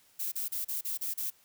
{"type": "noise bursts", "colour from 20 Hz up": "violet", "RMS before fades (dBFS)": -34, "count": 7, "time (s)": [0.19, 1.304], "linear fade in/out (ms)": 10, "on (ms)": 130, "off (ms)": 34, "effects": ["white hiss -64 dBFS RMS until 1.44 s"]}